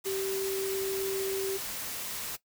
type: tone in noise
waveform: sine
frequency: 387.5 Hz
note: G4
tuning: 20 cents flat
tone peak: -30 dBFS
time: 0.05-1.58 s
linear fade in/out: 20 ms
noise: white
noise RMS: -37 dBFS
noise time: 0.04-2.37 s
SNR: +4 dB
effects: noise-tail reverb RT60 0.1 s tail -17 dB re dry